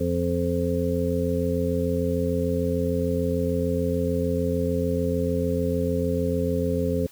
harmonic tone, 86.7 Hz, F2, 12 cents flat, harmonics 1 / 2 / 3 / 5 / 6, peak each -28 / -28 / -28 / -28 / -28 dBFS, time 0-7.07 s, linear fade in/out 10 ms, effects white hiss -51 dBFS RMS until 7.11 s

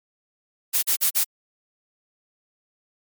blue noise bursts, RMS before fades -20 dBFS, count 4, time 0.73-1.245 s, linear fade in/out 20 ms, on 98 ms, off 41 ms, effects MP3 96 kbps

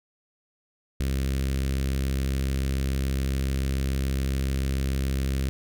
sawtooth tone with notch filter, 67 Hz, C2, 42 cents sharp, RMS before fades -26 dBFS, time 1-5.49 s, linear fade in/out 0 ms, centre 870 Hz, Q 0.56, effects none

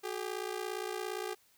sawtooth ring-modulated tone, 398.6 Hz, G4, 29 cents sharp, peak -29 dBFS, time 0.03-1.35 s, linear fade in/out 20 ms, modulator 28.7 Hz, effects white hiss -67 dBFS RMS until 1.57 s

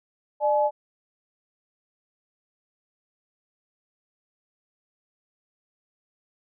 sine tone pair together, 597 / 851.9 Hz, D5 / G#5, +28 / +44 cents, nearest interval tritone, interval 616 cents, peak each -21 / -22 dBFS, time 0.4-0.71 s, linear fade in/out 50 ms, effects none

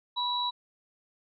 sine tone pair together, 980 / 3910 Hz, B5 / B7, -14 / -18 cents, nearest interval 2 octaves, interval 2396 cents, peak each -30 / -30 dBFS, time 0.16-0.51 s, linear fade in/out 20 ms, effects none

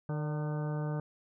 harmonic tone with a mistuned harmonic, 151.4 Hz, D#3, 47 cents flat, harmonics 1 / 2 / 3 / 4 / 5 / 6 / 7 / 8 / 9 / 10, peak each -32 / -43 / -43 / -44 / -50 / -48 / -58 / -50 / -61 / -52 dBFS, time 0.09-1 s, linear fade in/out 2 ms, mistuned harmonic 4, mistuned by -42 cents, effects none

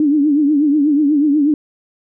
sine tone with vibrato, 293.7 Hz, D4, in tune, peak -10 dBFS, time 0-1.54 s, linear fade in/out 2 ms, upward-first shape triangle, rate 8.2 Hz, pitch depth 120 cents each way, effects none

